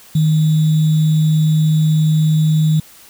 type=tone with sample-and-hold; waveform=sine; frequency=156.1 Hz; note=D#3; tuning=6 cents sharp; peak=-10 dBFS; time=0.15-2.8 s; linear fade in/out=5 ms; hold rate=3675 Hz; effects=white hiss -43 dBFS RMS until 3.09 s